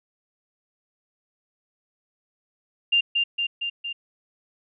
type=tone with echo; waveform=sine; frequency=2794 Hz; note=F7; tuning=in tune; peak=-16 dBFS; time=2.92-3.01 s; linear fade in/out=10 ms; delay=230 ms; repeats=4; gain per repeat=-3 dB; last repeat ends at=3.93 s; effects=none